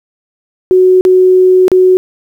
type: tone with dropouts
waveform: sine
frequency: 370 Hz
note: F#4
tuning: in tune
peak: -3 dBFS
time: 0.71-1.97 s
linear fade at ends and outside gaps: 0 ms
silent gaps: 1.01-1.051 / 1.681-1.717 s
effects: 7-bit